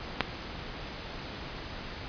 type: clicks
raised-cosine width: 0.3 ms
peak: -7 / -19 dBFS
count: 2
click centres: 0.207 / 0.211 s
effects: pink hiss -40 dBFS RMS until 2.08 s + resampled to 11025 Hz